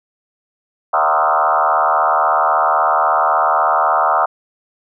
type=tone with frequency modulation; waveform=sine; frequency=994 Hz; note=B5; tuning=11 cents sharp; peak=-11 dBFS; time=0.93-4.26 s; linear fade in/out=10 ms; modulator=76.3 Hz; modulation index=4.8; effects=none